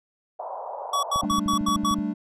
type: band-pass noise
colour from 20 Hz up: pink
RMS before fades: -34 dBFS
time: 0.39-1.26 s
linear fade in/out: 10 ms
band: 550 to 980 Hz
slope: 48 dB/octave
type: tone bursts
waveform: square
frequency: 1132 Hz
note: C#6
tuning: 36 cents sharp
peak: -22 dBFS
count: 6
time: 0.93-1.945 s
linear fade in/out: 5 ms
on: 100 ms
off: 83 ms
type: click train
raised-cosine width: 5 ms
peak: -22 dBFS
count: 12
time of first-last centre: 1.16-1.987 s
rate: 13.3 Hz
type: chord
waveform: triangle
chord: G suspended second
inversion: none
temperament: equal with one note detuned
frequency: 196 / 220 / 294.9 Hz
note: G3 / A3 / D4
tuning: 0 / 0 / +7 cents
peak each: -27 dBFS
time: 1.22-2.14 s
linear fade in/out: 20 ms
effects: low-pass 11000 Hz 12 dB/octave